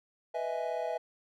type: chord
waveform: triangle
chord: E major seventh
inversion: second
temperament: equal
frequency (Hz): 493.9 / 622.3 / 659.3 / 830.6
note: B4 / D#5 / E5 / G#5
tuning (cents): 0 / 0 / 0 / 0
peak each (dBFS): -36 / -36 / -33 / -37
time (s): 0.34-0.98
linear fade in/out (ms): 10
effects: none